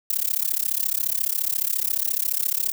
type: noise with amplitude modulation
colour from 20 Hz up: violet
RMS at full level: -20 dBFS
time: 0.1-2.72 s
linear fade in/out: 2 ms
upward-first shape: sine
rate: 34.4 Hz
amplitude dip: 100%
effects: none